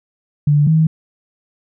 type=tone pair in turn; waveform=sine; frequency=146.83 / 158.76 Hz; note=D3 / D#3; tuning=0 / +35 cents; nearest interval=minor second; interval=135 cents; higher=second; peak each=-9 dBFS; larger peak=neither; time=0.47-0.67 / 0.67-0.87 s; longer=neither; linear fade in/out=5 ms; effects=none